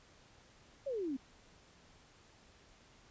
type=exponential sweep; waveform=sine; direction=down; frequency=582 to 250.5 Hz; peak=-35 dBFS; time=0.86-1.17 s; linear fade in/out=10 ms; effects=pink hiss -63 dBFS RMS until 3.1 s + resampled to 16000 Hz